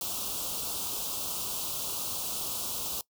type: band-stop noise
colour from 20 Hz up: white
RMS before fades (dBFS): -34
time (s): 0.01-3.01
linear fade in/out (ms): 2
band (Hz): 1300 to 2800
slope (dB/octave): 48
effects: noise-tail reverb RT60 0.1 s tail -21 dB re dry